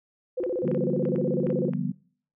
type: tone with vibrato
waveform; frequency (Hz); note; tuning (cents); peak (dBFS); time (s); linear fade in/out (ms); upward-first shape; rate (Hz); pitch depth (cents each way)
sine; 425.8; G#4; +43; -25; 0.37-1.7; 10; square; 16; 300
type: clicks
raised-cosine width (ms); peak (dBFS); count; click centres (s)
0.5; -28; 9; 0.438 / 0.678 / 0.715 / 0.748 / 1.053 / 1.16 / 1.469 / 1.503 / 1.735
type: chord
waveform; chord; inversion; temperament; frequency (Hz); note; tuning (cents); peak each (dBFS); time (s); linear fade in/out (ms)
sine; G dominant seventh; second; just; 147 / 176.4 / 196 / 245; D3 / F3 / G3 / B3; +2 / +18 / 0 / -14; -31; 0.63-1.92; 10
effects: noise-tail reverb RT60 0.5 s tail -22 dB re dry